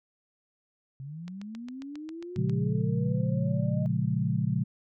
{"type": "linear sweep", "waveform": "sine", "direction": "up", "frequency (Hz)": [130, 622.3], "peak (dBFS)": -37, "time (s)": [1, 3.86], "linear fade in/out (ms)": 0}
{"type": "click train", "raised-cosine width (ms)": 0.2, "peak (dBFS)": -29, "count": 10, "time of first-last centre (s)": [1.28, 2.496], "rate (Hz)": 7.4}
{"type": "chord", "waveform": "sine", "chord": "Bb minor seventh", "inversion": "none", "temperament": "equal with one note detuned", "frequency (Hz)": [116.54, 139.15, 174.61, 207.7], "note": ["Bb2", "Db3", "F3", "Ab3"], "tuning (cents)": [0, 7, 0, 0], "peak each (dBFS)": [-30, -29, -30, -33], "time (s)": [2.36, 4.64], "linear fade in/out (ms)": 10}
{"effects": []}